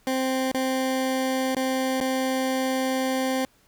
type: tone with dropouts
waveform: 20% pulse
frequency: 261.6 Hz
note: C4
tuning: in tune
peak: -18 dBFS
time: 0.07-3.45 s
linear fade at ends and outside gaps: 1 ms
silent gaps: 0.515-0.545 / 1.549-1.566 / 2.002-2.011 s
effects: pink hiss -61 dBFS RMS until 3.67 s